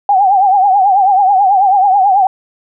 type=tone with vibrato; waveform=sine; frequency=781 Hz; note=G5; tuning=7 cents flat; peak=-6 dBFS; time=0.09-2.27 s; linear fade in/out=2 ms; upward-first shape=triangle; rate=9.2 Hz; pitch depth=120 cents each way; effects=none